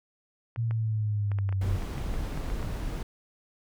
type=clicks; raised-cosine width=0.5 ms; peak=-26 dBFS; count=12; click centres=0.561 / 0.71 / 1.317 / 1.387 / 1.491 / 1.526 / 1.822 / 1.98 / 2.14 / 2.375 / 2.501 / 2.628 s
type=exponential sweep; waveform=sine; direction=down; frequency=116.7 to 92.5 Hz; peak=-25 dBFS; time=0.57-1.77 s; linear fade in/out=20 ms
type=noise; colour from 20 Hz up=brown; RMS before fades=-32 dBFS; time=1.61-3.03 s; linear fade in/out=5 ms
effects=none